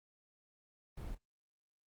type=noise with echo; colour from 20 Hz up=brown; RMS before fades=-43 dBFS; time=0.97-1.15 s; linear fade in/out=5 ms; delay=27 ms; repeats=1; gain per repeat=-14 dB; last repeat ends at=1.177 s; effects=Opus 24 kbps